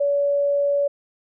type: tone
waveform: sine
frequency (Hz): 569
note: C#5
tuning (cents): +45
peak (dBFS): -17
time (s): 0-0.88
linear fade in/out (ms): 10
effects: none